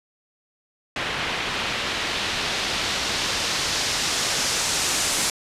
white noise with low-pass filter sweep, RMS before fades -25 dBFS, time 0.96-5.3 s, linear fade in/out 2 ms, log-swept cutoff 2600 to 7900 Hz, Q 1.1, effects resampled to 32000 Hz

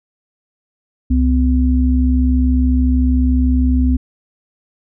sine tone pair together, 67.1 / 253.3 Hz, C2 / B3, +44 / +44 cents, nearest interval octave + major seventh, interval 2300 cents, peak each -12 / -15 dBFS, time 1.1-3.97 s, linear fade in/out 10 ms, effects none

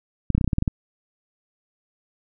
clicks, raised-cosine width 5 ms, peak -8 dBFS, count 10, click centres 0.303 / 0.35 / 0.38 / 0.412 / 0.444 / 0.477 / 0.532 / 0.584 / 0.624 / 0.678 s, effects none

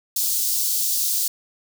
white high-pass noise, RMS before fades -22 dBFS, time 0.16-1.28 s, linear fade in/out 5 ms, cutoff 4300 Hz, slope 24 dB/octave, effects none

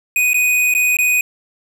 square tone with dropouts, 2489 Hz, D#7, in tune, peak -13 dBFS, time 0.16-1.21 s, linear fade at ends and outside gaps 2 ms, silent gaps 0.333-0.343 / 0.739-0.749 / 0.969-0.987 s, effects none

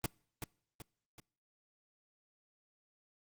pink noise with echo, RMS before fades -33 dBFS, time 0.04-0.06 s, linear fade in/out 2 ms, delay 380 ms, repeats 3, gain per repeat -7 dB, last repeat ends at 1.2 s, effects noise-tail reverb RT60 0.6 s tail -26 dB re dry + Opus 32 kbps

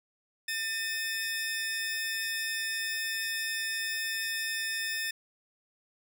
sawtooth tone cluster, 1799 / 2530 / 5200 Hz, A6 / D#7 / E8, +38 / +28 / -24 cents, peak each -29 / -35 / -37 dBFS, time 0.48-5.11 s, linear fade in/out 5 ms, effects none

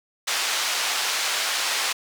white band-pass noise, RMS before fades -25 dBFS, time 0.27-1.93 s, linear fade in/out 10 ms, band 720 to 5400 Hz, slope 12 dB/octave, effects none

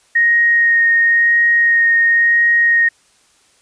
sine tone with vibrato, 1864.7 Hz, A#6, in tune, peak -9 dBFS, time 0.15-2.89 s, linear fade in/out 10 ms, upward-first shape sine, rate 0.96 Hz, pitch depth 10 cents each way, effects white hiss -54 dBFS RMS until 3.61 s + resampled to 22050 Hz

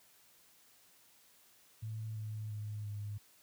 sine tone with pitch steps, 110 / 107.8 / 105.64 / 103.53 Hz, A2 / A2 / G#2 / G#2, 0 / -35 / +30 / -5 cents, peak -38 dBFS, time 1.82-3.18 s, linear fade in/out 10 ms, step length 340 ms, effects white hiss -65 dBFS RMS until 3.42 s + high-pass 60 Hz 12 dB/octave

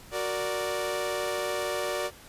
sawtooth chord, Gb augmented, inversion none, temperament equal, 370 / 466.2 / 587.3 Hz, Gb4 / Bb4 / D5, 0 / 0 / 0 cents, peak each -30 / -31 / -27 dBFS, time 0.11-2.11 s, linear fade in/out 50 ms, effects pink hiss -50 dBFS RMS until 2.28 s + resampled to 32000 Hz

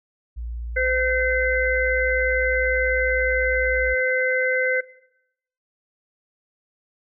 sine tone, 58.27 Hz, A#1, in tune, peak -28 dBFS, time 0.36-3.95 s, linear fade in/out 20 ms
harmonic tone, 513 Hz, C5, 34 cents flat, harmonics 1 / 3 / 4, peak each -23 / -23 / -23 dBFS, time 0.76-4.81 s, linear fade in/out 10 ms
effects noise-tail reverb RT60 0.8 s tail -18 dB re dry

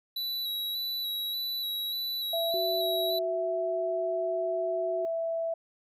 square tone with vibrato, 3919 Hz, B7, 14 cents flat, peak -31 dBFS, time 0.16-3.19 s, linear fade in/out 5 ms, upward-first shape square, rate 1.7 Hz, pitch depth 21 cents each way
sine tone with pitch glide, 669 to 660.9 Hz, E5 to E5, +25 to +4 cents, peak -28 dBFS, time 2.33-5.54 s, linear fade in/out 5 ms, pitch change -21 cents, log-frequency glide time 2.58-3.21 s
sine tone, 370 Hz, F#4, in tune, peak -33 dBFS, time 2.54-5.05 s, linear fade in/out 0 ms
effects none

